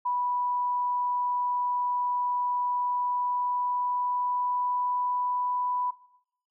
sine tone with pitch glide, 984 to 990.8 Hz, B5 to B5, -7 to +5 cents, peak -25 dBFS, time 0.05-5.91 s, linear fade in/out 10 ms, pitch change +12 cents, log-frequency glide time 2.72-5.68 s, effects noise-tail reverb RT60 0.7 s tail -18 dB re dry

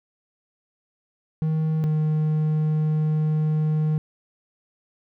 triangle tone pair in turn, 157.5 / 154.44 Hz, D#3 / D#3, +21 / -13 cents, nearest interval unison, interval 34 cents, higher first, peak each -18 / -17 dBFS, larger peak second, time 1.42-1.84 / 1.84-3.98 s, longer second, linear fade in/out 0 ms, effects none

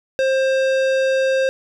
sine tone with tanh clipping, 530 Hz, C5, 22 cents sharp, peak -17 dBFS, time 0.19-1.49 s, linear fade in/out 0 ms, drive 17 dB, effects none

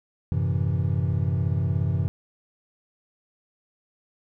triangle chord, F# half-diminished seventh, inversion none, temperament equal with one note detuned, 93.41 / 110 / 130.81 / 164.81 Hz, F#2 / A2 / C3 / E3, +17 / 0 / 0 / 0 cents, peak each -23 / -29 / -24 / -27 dBFS, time 0.32-2.08 s, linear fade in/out 0 ms, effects none

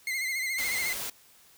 40% pulse tone with vibrato, 2093 Hz, C7, in tune, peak -28 dBFS, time 0.07-0.93 s, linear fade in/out 2 ms, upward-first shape sine, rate 14 Hz, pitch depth 63 cents each way
white noise, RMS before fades -35 dBFS, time 0.58-1.1 s, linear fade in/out 5 ms
effects white hiss -58 dBFS RMS until 1.57 s

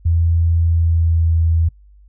sine tone with pitch glide, 83.6 to 82.21 Hz, E2 to E2, +25 to -4 cents, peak -12 dBFS, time 0.05-1.69 s, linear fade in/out 10 ms, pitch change -29 cents, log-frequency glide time 0.6-1.32 s, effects noise-tail reverb RT60 0.1 s tail -20 dB re dry + added 50 Hz sine -43 dBFS peak until 2.08 s

